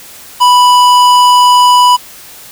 sine tone with tanh clipping, 987.8 Hz, B5, in tune, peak -5 dBFS, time 0.4-1.97 s, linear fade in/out 20 ms, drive 17 dB, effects white hiss -33 dBFS RMS until 2.51 s

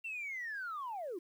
sine linear sweep, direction down, 2732 to 316.8 Hz, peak -37 dBFS, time 0.04-1.19 s, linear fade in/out 10 ms, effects tanh soft clip ceiling -35 dBFS + 11-bit

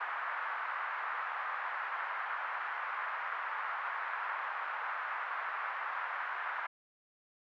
pink band-pass noise, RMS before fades -38 dBFS, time 0-6.67 s, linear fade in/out 10 ms, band 1000 to 1700 Hz, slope 24 dB/octave, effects none

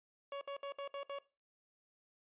30% pulse tone bursts, 560 Hz, C#5, 18 cents sharp, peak -38 dBFS, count 6, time 0.32-1.187 s, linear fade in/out 2 ms, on 92 ms, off 63 ms, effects noise-tail reverb RT60 0.3 s tail -18 dB re dry + resampled to 8000 Hz

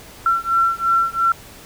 sine beating tone pair, 1353 / 1355.9 Hz, E6 / E6, +45 / +48 cents, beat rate 2.9 Hz, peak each -18 dBFS, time 0.26-1.32 s, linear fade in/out 2 ms, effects pink hiss -41 dBFS RMS until 1.65 s

